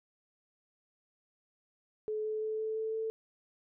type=tone with pitch steps; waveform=sine; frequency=429.7 / 432.4 / 435.2 / 438 / 440.8 / 443.6 Hz; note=A4 / A4 / A4 / A4 / A4 / A4; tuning=-41 / -30 / -19 / -8 / +3 / +14 cents; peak=-32 dBFS; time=2.08-3.1 s; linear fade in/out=0 ms; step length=170 ms; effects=none